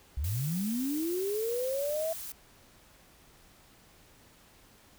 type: linear sweep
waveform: sine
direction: up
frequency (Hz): 59.6 to 659.3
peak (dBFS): -29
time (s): 0.17-2.13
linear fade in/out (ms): 5
type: noise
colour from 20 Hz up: blue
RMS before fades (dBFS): -41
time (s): 0.24-2.32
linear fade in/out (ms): 2
effects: pink hiss -59 dBFS RMS until 4.98 s